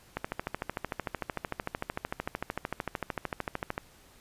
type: click train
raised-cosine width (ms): 0.5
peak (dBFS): -16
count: 49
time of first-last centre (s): 0.17-3.779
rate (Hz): 13.3
effects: pink hiss -58 dBFS RMS until 4.2 s + resampled to 32000 Hz